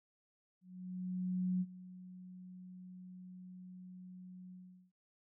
sine tone with ADSR envelope, 182.9 Hz, F#3, 20 cents flat, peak -31 dBFS, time 0.61-4.92 s, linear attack 1000 ms, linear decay 45 ms, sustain -18 dB, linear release 400 ms, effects none

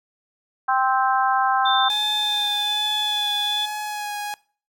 harmonic tone, 261.6 Hz, C4, in tune, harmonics 3 / 4 / 5 / 6, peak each -20 / -22 / -24 / -26 dBFS, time 0.68-1.89 s, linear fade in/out 10 ms
sine tone with pitch glide, 3573 to 3451 Hz, A7 to A7, +26 to -34 cents, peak -21 dBFS, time 1.65-3.66 s, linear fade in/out 10 ms, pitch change -60 cents, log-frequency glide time 2.42-2.95 s
sawtooth tone with vibrato, 836 Hz, G#5, 11 cents sharp, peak -23 dBFS, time 1.9-4.34 s, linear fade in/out 0 ms, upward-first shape sine, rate 1.2 Hz, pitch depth 18 cents each way
effects noise-tail reverb RT60 0.4 s tail -22 dB re dry

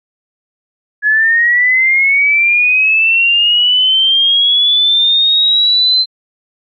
sine linear sweep, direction up, 1685 to 4099 Hz, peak -7 dBFS, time 1.02-6.06 s, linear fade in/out 50 ms, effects MP3 48 kbps

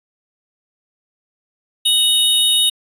square tone pair together, 2960 / 3727 Hz, F#7 / A#7, 0 / -1 cents, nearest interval major third, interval 399 cents, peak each -18 / -14 dBFS, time 1.85-2.7 s, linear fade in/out 10 ms, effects resampled to 32000 Hz

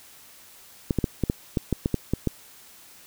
clicks, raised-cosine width 3 ms, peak -9 dBFS, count 11, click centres 0.908 / 0.987 / 1.042 / 1.237 / 1.299 / 1.572 / 1.727 / 1.859 / 1.943 / 2.136 / 2.273 s, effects white hiss -50 dBFS RMS until 3.06 s

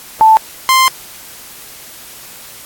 sine / sawtooth tone pair in turn, 880 / 1046.5 Hz, A5 / C6, 0 / 0 cents, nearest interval minor third, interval 300 cents, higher second, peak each -3 dBFS, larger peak neither, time 0.21-0.37 / 0.69-0.88 s, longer second, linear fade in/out 0 ms, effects white hiss -34 dBFS RMS until 2.65 s + AAC 64 kbps

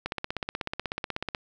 click train, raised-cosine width 0.3 ms, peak -14 dBFS, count 22, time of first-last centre 0.06-1.348 s, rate 16.3 Hz, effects none

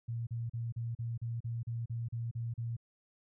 sine tone bursts, 116.54 Hz, A#2, in tune, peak -34 dBFS, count 12, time 0.08-2.767 s, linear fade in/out 10 ms, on 190 ms, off 37 ms, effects none

